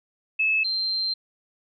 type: tone pair in turn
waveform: sine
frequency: 2600 / 4146 Hz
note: E7 / C8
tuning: -24 / -17 cents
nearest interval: minor sixth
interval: 807 cents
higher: second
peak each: -19 / -23 dBFS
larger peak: first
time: 0.39-0.64 / 0.64-1.14 s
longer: second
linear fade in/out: 10 ms
effects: none